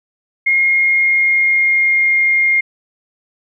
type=tone with pitch glide; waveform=sine; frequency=2142 to 2126 Hz; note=C7 to C7; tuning=+40 to +27 cents; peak=-10 dBFS; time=0.46-2.61 s; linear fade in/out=10 ms; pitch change=-13 cents; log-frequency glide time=0.66-2.18 s; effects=none